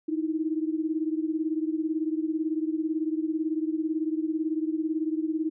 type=beating tone pair; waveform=sine; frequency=311.1 / 329.1 Hz; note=D#4 / E4; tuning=0 / -3 cents; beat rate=18 Hz; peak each=-27 / -30 dBFS; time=0.08-5.5 s; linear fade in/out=10 ms; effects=none